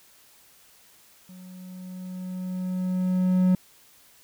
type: tone with level ramp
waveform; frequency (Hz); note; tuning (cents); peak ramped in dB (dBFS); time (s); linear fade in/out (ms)
triangle; 183.8; F#3; -11; -41 to -14; 1.29-3.55; 2
effects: white hiss -56 dBFS RMS until 4.23 s